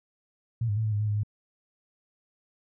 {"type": "tone with pitch steps", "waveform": "sine", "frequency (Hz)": [115.7, 102.7, 110.8, 108.1, 103.5, 106.8, 104.1, 105], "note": ["A#2", "G#2", "A2", "A2", "G#2", "G#2", "G#2", "G#2"], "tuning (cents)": [-13, -19, 13, -30, -5, 49, 5, 19], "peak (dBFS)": -24, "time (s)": [0.61, 1.234], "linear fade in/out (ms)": 5, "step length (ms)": 78, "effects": []}